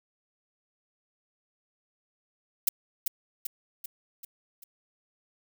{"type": "noise with echo", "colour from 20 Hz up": "violet", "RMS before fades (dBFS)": -22, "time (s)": [2.67, 2.69], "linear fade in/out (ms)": 5, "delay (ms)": 390, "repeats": 5, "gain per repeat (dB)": -5, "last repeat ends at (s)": 4.64, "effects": []}